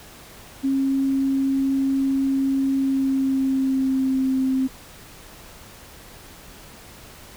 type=tone with pitch glide; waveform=sine; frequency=270.4 to 262.7 Hz; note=C#4 to C4; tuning=-43 to +7 cents; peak=-18 dBFS; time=0.63-4.68 s; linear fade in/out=20 ms; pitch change=-50 cents; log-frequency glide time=2.68-4.39 s; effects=pink hiss -44 dBFS RMS until 7.36 s